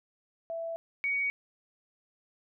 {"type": "tone pair in turn", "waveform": "sine", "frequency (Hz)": [663, 2246], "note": ["E5", "C#7"], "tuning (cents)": [10, 22], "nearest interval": "octave + major sixth", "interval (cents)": 2112, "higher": "second", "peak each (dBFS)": [-33, -27], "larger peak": "second", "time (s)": [[0.5, 0.76], [1.04, 1.3]], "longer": "neither", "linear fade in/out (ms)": 0, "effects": []}